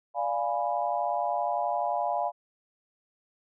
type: chord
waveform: sine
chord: D diminished seventh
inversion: none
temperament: equal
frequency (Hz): 587.3 / 698.5 / 830.6 / 987.8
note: D5 / F5 / Ab5 / Cb6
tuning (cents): 0 / 0 / 0 / 0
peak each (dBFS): -33 / -29 / -31 / -34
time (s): 0.14-2.32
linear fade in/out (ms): 50
effects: none